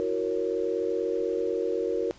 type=chord; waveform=sine; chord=F# dominant seventh; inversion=third; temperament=equal; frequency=329.6 / 370 / 466.2 / 554.4 Hz; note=E4 / F#4 / A#4 / C#5; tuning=0 / 0 / 0 / 0 cents; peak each=-34 / -30 / -28 / -34 dBFS; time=0-2.11 s; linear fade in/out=0 ms; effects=pink hiss -53 dBFS RMS until 2.18 s + resampled to 16000 Hz